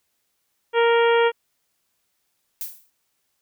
harmonic tone, 466.2 Hz, A#4, in tune, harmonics 1 / 2 / 3 / 4 / 5 / 6 / 7, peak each -16 / -22 / -26 / -28 / -30 / -32 / -33 dBFS, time 0.73-1.32 s, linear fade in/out 50 ms
violet noise with exponential decay, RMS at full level -27 dBFS, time 2.61-2.9 s, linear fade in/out 0 ms, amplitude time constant 63 ms
effects white hiss -72 dBFS RMS until 3.41 s

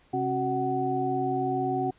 sine tone cluster, 133 / 271 / 371.6 / 747 Hz, C3 / C#4 / F#4 / F#5, +29 / -39 / +7 / +16 cents, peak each -35 / -31 / -30 / -28 dBFS, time 0.13-1.91 s, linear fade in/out 10 ms, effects pink hiss -61 dBFS RMS until 1.98 s + resampled to 8000 Hz

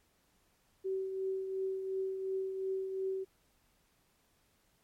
sine tone with tremolo, 382 Hz, G4, 45 cents flat, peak -31 dBFS, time 0.84-3.25 s, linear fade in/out 20 ms, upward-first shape triangle, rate 2.8 Hz, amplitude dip 50%, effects pink hiss -72 dBFS RMS until 4.83 s + MP3 64 kbps

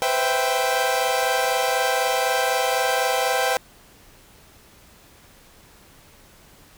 sawtooth chord, C major seventh, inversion third, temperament equal with one note detuned, 499.3 / 523.3 / 659.3 / 784 Hz, B4 / C5 / E5 / G5, +19 / 0 / 0 / 0 cents, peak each -22 / -23 / -23 / -19 dBFS, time 0.02-3.57 s, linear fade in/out 0 ms, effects pink hiss -51 dBFS RMS until 6.77 s

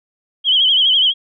sine tone with vibrato, 3136 Hz, G7, in tune, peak -10 dBFS, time 0.44-1.14 s, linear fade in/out 50 ms, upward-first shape sine, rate 12 Hz, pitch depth 87 cents each way, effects none

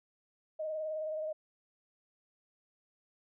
sine tone with vibrato, 623 Hz, D#5, 2 cents sharp, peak -34 dBFS, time 0.59-1.33 s, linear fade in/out 10 ms, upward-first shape triangle, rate 19 Hz, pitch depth 39 cents each way, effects none

